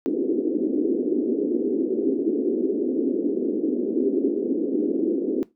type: band-pass noise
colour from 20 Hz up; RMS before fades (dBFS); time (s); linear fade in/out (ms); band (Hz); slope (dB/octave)
white; -23; 0.06-5.43; 0; 250 to 410; 48
effects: noise-tail reverb RT60 0.2 s tail -18 dB re dry